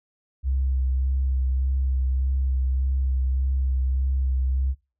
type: tone with vibrato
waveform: sine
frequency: 65.7 Hz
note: C2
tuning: 8 cents sharp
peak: -19 dBFS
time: 0.43-4.75 s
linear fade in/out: 50 ms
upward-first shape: sine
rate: 1.7 Hz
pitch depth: 21 cents each way
effects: noise-tail reverb RT60 0.4 s tail -25 dB re dry + tanh soft clip ceiling -16 dBFS